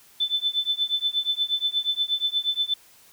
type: tone with tremolo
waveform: sine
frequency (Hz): 3520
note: A7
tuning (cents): 0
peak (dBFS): -18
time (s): 0.2-2.74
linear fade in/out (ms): 5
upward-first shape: triangle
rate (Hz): 8.4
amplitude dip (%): 100
effects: white hiss -54 dBFS RMS until 3.12 s